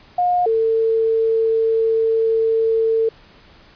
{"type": "tone pair in turn", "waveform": "sine", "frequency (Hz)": [715, 448.9], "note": ["F5", "A4"], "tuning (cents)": [41, 35], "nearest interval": "minor sixth", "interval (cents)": 806, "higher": "first", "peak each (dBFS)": -14, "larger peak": "neither", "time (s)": [[0.18, 0.46], [0.46, 3.09]], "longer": "second", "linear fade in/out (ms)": 5, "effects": ["pink hiss -48 dBFS RMS until 3.75 s", "resampled to 11025 Hz"]}